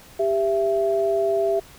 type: tone pair together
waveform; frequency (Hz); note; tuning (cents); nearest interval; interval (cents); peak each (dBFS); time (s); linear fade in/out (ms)
sine; 396 / 666; G4 / E5; +18 / +18; major sixth; 900; -21; 0.19-1.6; 10
effects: pink hiss -47 dBFS RMS until 1.78 s